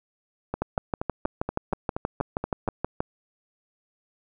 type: two click trains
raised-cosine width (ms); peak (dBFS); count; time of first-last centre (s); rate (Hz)
1; -14 / -11; 10 / 16; 0.54-2.678 / 0.62-3.005; 4.21 / 6.29
effects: none